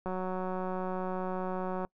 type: click train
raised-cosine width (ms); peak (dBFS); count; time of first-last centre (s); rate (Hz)
1; -22; 332; 0.06-1.849; 185
effects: noise-tail reverb RT60 0.1 s tail -25 dB re dry